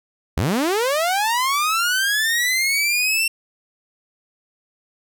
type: linear sweep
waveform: sawtooth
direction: up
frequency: 61.74 to 2722 Hz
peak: -14 dBFS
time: 0.37-3.28 s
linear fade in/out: 5 ms
effects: none